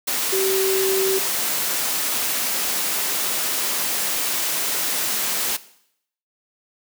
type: tone in noise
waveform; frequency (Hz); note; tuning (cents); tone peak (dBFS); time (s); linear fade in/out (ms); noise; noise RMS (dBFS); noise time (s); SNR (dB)
sine; 384; G4; -36; -19; 0.32-1.19; 10; white; -23; 0.07-5.57; +1
effects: noise-tail reverb RT60 0.7 s tail -17 dB re dry + high-pass 200 Hz 12 dB/octave